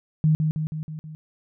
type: tone with echo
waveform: sine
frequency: 155.56 Hz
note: D#3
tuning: in tune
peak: -15 dBFS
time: 0.24-0.35 s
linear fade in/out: 0 ms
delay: 160 ms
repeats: 5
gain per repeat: -4 dB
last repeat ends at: 1.15 s
effects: none